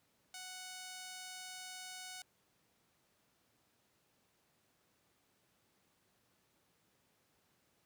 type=tone; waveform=5% pulse; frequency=740 Hz; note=F#5; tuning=in tune; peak=-35 dBFS; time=0.34-2.22 s; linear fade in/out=2 ms; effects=pink hiss -75 dBFS RMS until 7.85 s + high-pass 100 Hz 12 dB/octave